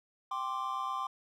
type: chord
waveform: triangle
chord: G suspended fourth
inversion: none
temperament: equal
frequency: 784 / 1046.5 / 1174.7 Hz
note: G5 / C6 / D6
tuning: 0 / 0 / 0 cents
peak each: -39 / -34 / -35 dBFS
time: 0.31-1.07 s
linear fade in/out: 5 ms
effects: none